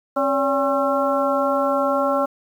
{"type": "harmonic tone with a mistuned harmonic", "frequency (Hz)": 269.8, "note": "C#4", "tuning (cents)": -47, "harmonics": [1, 2, 3, 4, 5], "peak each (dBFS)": [-25, -20, -26, -25, -25], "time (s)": [0.16, 2.26], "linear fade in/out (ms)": 10, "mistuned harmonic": 2, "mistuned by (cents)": 88, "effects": ["8-bit"]}